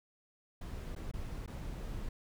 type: noise with dropouts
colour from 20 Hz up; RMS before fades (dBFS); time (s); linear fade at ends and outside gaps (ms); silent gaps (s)
brown; -41; 0.61-2.09; 5; 0.951-0.961 / 1.114-1.136 / 1.462-1.476
effects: none